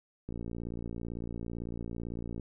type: click train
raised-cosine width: 3 ms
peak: -26 dBFS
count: 123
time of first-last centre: 0.29-2.397 s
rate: 57.9 Hz
effects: none